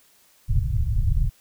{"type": "low-pass noise", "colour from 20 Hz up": "pink", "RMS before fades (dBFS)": -21, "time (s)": [0.48, 1.3], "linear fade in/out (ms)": 20, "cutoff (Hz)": 130, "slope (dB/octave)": 48, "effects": ["white hiss -58 dBFS RMS until 1.4 s"]}